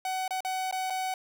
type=tone with dropouts; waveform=45% pulse; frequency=750 Hz; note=F#5; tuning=23 cents sharp; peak=-29 dBFS; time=0.05-1.14 s; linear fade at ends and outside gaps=2 ms; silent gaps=0.279-0.307 / 0.406-0.448 / 0.712-0.725 / 0.9-0.904 s; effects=none